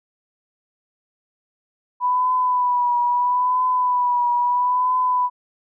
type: tone with vibrato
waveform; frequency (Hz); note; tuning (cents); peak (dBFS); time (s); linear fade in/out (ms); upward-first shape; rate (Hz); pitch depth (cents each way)
sine; 987.8; B5; 0; -16; 2-5.3; 50; triangle; 0.76; 43
effects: none